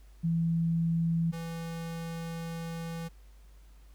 sine / square tone pair in turn, 166 / 166 Hz, E3 / E3, +12 / +12 cents, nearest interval unison, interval 0 cents, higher neither, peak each -25 / -36 dBFS, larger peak first, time 0.23-1.32 / 1.32-3.09 s, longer second, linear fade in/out 20 ms, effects added 50 Hz sine -51 dBFS peak until 3.94 s + pink hiss -66 dBFS RMS until 3.94 s

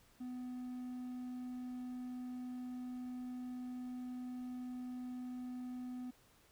triangle tone, 250 Hz, B3, 21 cents sharp, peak -40 dBFS, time 0.2-6.11 s, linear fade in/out 10 ms, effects pink hiss -68 dBFS RMS until 6.51 s

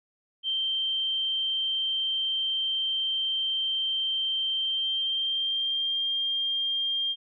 sine tone with pitch glide, 3136 to 3200 Hz, G7 to G7, 0 to +35 cents, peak -25 dBFS, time 0.43-7.16 s, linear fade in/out 50 ms, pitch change +35 cents, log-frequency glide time 4.57-6.08 s, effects none

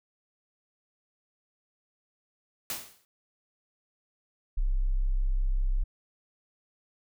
white noise with exponential decay, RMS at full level -31 dBFS, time 2.7-3.05 s, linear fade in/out 1 ms, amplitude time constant 74 ms
sine tone, 32.7 Hz, C1, in tune, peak -23 dBFS, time 4.57-5.84 s, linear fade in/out 10 ms
effects none

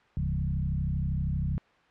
sine tone with frequency modulation, 108.1 Hz, A2, 30 cents flat, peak -26 dBFS, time 0.17-1.58 s, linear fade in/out 0 ms, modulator 32.7 Hz, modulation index 2, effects white hiss -61 dBFS RMS until 1.9 s + low-pass 2000 Hz 12 dB/octave

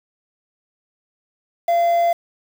triangle tone with quantisation, 685 Hz, F5, 34 cents flat, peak -12 dBFS, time 1.68-2.13 s, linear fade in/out 5 ms, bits 6, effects none

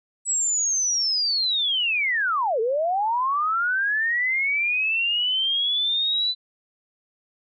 sine linear two-way sweep, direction down then up, 7902 to 427.4 to 4015 Hz, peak -20 dBFS, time 0.25-6.35 s, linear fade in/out 50 ms, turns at 2.6 s, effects none

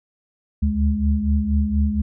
sine tone cluster, 71.7 / 75.9 / 209.3 Hz, D2 / D#2 / G#3, -41 / -42 / +14 cents, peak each -21 dBFS, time 0.62-2.02 s, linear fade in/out 10 ms, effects none

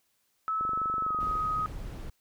sine tone with pitch glide, 1300 to 1257.9 Hz, E6 to D#6, -24 to +19 cents, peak -27 dBFS, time 0.48-1.66 s, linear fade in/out 0 ms, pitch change -57 cents, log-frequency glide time 1.03-1.15 s
click train, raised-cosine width 2 ms, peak -29 dBFS, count 19, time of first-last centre 0.61-1.354 s, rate 24.2 Hz
brown noise, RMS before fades -39 dBFS, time 1.2-2.1 s, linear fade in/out 5 ms
effects white hiss -73 dBFS RMS until 2.2 s

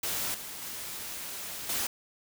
white noise with level steps, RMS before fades -32 / -41 / -39 / -31 dBFS, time 0.03-1.87 s, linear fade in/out 5 ms, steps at 0.34 / 0.62 / 1.69 s, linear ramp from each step 5 ms, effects none

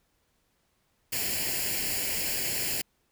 white noise with comb filter, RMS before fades -30 dBFS, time 1.12-2.82 s, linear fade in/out 10 ms, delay 0.41 ms, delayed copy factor +0.75, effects pink hiss -72 dBFS RMS until 3.11 s

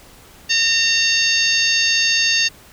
harmonic tone with a mistuned harmonic, 914 Hz, A#5, 34 cents flat, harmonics 2 / 3 / 4 / 5 / 6 / 7, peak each -22 / -19 / -23 / -19 / -25 / -23 dBFS, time 0.49-2.49 s, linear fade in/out 20 ms, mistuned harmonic 6, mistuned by -43 cents, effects pink hiss -45 dBFS RMS until 2.72 s

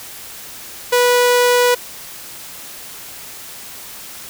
sawtooth tone, 490 Hz, B4, 14 cents flat, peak -7 dBFS, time 0.92-1.75 s, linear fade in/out 10 ms, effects white hiss -34 dBFS RMS until 4.29 s

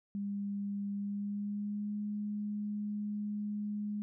sine tone with pitch glide, 201.3 to 208 Hz, G3 to G#3, +46 to +3 cents, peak -34 dBFS, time 0.15-4.02 s, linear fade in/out 0 ms, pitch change +57 cents, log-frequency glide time 0.94-1.96 s, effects none

